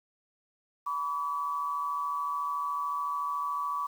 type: tone pair together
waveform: sine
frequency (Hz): 987.8 / 1141.6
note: B5 / D6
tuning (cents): 0 / -49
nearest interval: minor third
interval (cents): 251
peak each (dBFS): -36 / -30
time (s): 0.86-3.87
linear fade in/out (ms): 10
effects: 9-bit